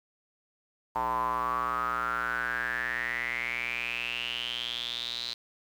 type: tone with band-pass filter sweep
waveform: square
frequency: 59.7 Hz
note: A#1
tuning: 42 cents sharp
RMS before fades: -32 dBFS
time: 0.95-5.34 s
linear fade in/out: 10 ms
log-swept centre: 930 to 4100 Hz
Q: 9.5
effects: 9-bit